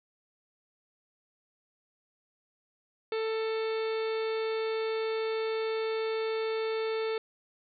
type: harmonic tone with a mistuned harmonic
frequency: 443.2 Hz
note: A4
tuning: 13 cents sharp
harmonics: 1 / 2 / 3 / 4 / 5 / 6 / 7 / 8 / 9 / 10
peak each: -29 / -43 / -42 / -47 / -44 / -47 / -55 / -47 / -57 / -49 dBFS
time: 3.12-7.18 s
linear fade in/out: 2 ms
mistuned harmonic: 8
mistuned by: +18 cents
effects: none